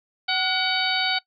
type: harmonic tone with a mistuned harmonic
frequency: 755 Hz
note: F#5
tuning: 35 cents sharp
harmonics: 1 / 2 / 3 / 4 / 5 / 6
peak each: -28 / -28 / -28 / -28 / -28 / -28 dBFS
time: 0.28-1.19 s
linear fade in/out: 10 ms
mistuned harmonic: 2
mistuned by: -59 cents
effects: noise-tail reverb RT60 0.1 s tail -21 dB re dry